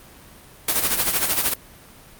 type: noise with tremolo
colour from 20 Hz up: white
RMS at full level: -18 dBFS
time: 0.68-1.54 s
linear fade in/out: 5 ms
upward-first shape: sine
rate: 13 Hz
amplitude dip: 65%
effects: pink hiss -46 dBFS RMS until 2.19 s + Opus 32 kbps